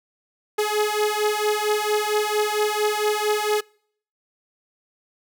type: beating tone pair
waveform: sawtooth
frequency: 420 / 424.4 Hz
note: G#4 / G#4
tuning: +19 / +38 cents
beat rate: 4.4 Hz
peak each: -19 dBFS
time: 0.58-3.61 s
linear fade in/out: 10 ms
effects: noise-tail reverb RT60 0.6 s tail -26 dB re dry